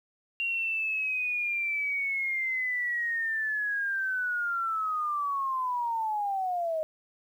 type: linear sweep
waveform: sine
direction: down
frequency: 2769 to 619 Hz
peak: -27 dBFS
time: 0.4-6.83 s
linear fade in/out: 0 ms
effects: 10-bit